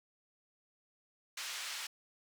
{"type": "band-pass noise", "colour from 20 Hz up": "white", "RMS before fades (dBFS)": -42, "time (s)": [1.37, 1.87], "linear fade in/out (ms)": 5, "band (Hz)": [1200, 5500], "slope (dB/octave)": 12, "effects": []}